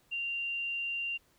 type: tone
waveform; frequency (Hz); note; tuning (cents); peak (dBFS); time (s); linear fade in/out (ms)
sine; 2775; F7; -12; -32; 0.11-1.18; 20
effects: pink hiss -68 dBFS RMS until 1.38 s